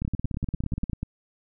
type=two click trains; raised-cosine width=5 ms; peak=-16 / -17 dBFS; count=11 / 16; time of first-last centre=0.05-1.03 / 0.02-0.897 s; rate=10.2 / 17.1 Hz; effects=none